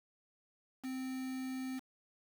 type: tone with quantisation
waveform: triangle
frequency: 260.2 Hz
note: C4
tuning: 9 cents flat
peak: -36 dBFS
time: 0.83-1.8 s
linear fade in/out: 20 ms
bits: 8
effects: none